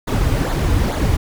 brown noise with flanger, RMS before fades -17 dBFS, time 0.07-1.17 s, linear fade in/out 10 ms, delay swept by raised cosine 0.35 to 5.45 ms, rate 2.3 Hz, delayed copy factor -0.65, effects none

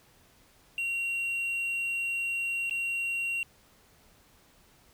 triangle tone with dropouts, 2750 Hz, F7, 27 cents flat, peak -27 dBFS, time 0.78-3.43 s, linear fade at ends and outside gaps 1 ms, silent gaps 2.697-2.709 s, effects pink hiss -61 dBFS RMS until 4.93 s

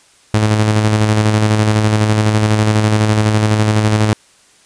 sawtooth tone with tremolo, 107.3 Hz, A2, 43 cents flat, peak -5 dBFS, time 0.34-4.13 s, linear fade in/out 0 ms, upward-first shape square, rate 12 Hz, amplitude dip 35%, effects white hiss -49 dBFS RMS until 4.65 s + resampled to 22050 Hz

